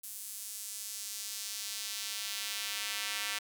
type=tone with high-pass filter sweep; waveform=square; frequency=103.83 Hz; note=G#2; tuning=in tune; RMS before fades=-39 dBFS; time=0.03-3.39 s; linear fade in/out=10 ms; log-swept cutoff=9800 to 2100 Hz; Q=0.96; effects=none